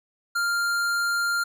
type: tone with tanh clipping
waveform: sine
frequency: 1396.9 Hz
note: F6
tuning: in tune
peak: -24 dBFS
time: 0.35-1.44 s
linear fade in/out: 10 ms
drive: 18 dB
effects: none